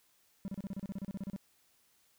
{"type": "tone bursts", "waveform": "triangle", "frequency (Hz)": 196, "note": "G3", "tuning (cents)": 0, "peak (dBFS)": -34, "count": 15, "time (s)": [0.45, 1.362], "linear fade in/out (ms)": 0, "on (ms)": 30, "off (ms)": 33, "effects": ["white hiss -70 dBFS RMS until 2.18 s"]}